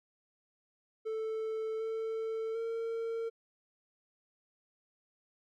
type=tone with pitch steps; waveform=triangle; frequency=440.8 / 445.8 / 456.2 Hz; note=A4 / A4 / A#4; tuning=+3 / +23 / -37 cents; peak=-31 dBFS; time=1.05-3.3 s; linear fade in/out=20 ms; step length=750 ms; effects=MP3 96 kbps